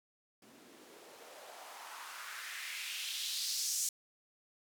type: noise with band-pass filter sweep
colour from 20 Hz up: blue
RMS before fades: -42 dBFS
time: 0.42-3.89 s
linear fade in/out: 2 ms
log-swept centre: 220 to 6900 Hz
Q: 2.4
effects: none